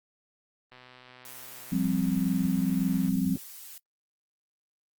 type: click train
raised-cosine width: 0.3 ms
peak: -34 dBFS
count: 299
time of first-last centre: 0.72-3.085 s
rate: 126 Hz
type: noise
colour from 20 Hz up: blue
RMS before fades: -45 dBFS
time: 1.25-3.78 s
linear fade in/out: 2 ms
type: chord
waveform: sine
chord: F suspended second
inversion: none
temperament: just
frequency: 174.61 / 196.44 / 261.9 Hz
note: F3 / G3 / C4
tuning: 0 / +4 / +2 cents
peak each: -28 dBFS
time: 1.72-3.36 s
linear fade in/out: 5 ms
effects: noise-tail reverb RT60 0.1 s tail -20 dB re dry + Opus 24 kbps